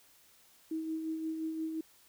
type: tone with tremolo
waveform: sine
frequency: 319.3 Hz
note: D#4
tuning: 45 cents sharp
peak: -32 dBFS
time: 0.71-1.81 s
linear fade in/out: 5 ms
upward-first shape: sine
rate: 5.7 Hz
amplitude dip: 40%
effects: white hiss -63 dBFS RMS until 2.08 s